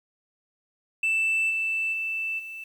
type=tone with level steps; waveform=sine; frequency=2651 Hz; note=E7; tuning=9 cents sharp; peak=-19 / -23 / -26 / -35 dBFS; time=1.03-2.64 s; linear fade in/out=5 ms; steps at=1.49 / 1.92 / 2.38 s; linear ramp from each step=20 ms; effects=tanh soft clip ceiling -20 dBFS + 9-bit